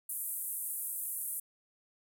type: band-pass noise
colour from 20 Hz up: pink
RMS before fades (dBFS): -38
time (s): 0.09-1.4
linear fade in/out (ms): 5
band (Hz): 9100 to 15000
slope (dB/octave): 48
effects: none